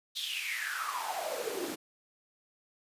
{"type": "noise with high-pass filter sweep", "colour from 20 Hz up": "pink", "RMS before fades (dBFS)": -36, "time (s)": [0.15, 1.76], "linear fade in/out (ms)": 20, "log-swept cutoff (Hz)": [3800, 280], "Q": 8, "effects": ["resampled to 32000 Hz"]}